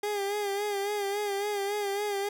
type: tone with vibrato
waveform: 30% pulse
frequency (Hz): 406.3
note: G#4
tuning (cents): -38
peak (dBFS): -26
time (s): 0.03-2.29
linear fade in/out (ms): 5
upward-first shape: sine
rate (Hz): 3.6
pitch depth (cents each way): 52
effects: none